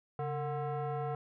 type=tone with frequency modulation; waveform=sine; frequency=138.59 Hz; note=C#3; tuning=in tune; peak=-31 dBFS; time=0.19-1.15 s; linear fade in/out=2 ms; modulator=594 Hz; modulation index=1.3; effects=tanh soft clip ceiling -31 dBFS